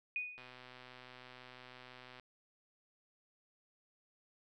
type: tone with exponential decay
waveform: sine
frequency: 2477 Hz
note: D#7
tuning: 8 cents flat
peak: -33 dBFS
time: 0.16-0.6 s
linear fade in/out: 1 ms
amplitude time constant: 94 ms
type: click train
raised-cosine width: 0.3 ms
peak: -37 dBFS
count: 230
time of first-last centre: 0.38-2.197 s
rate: 126 Hz
effects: none